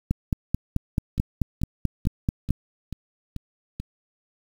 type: two click trains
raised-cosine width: 5 ms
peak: -9 / -19 dBFS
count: 12 / 7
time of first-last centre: 0.11-2.507 / 1.18-3.8 s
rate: 4.59 / 2.29 Hz
effects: 7-bit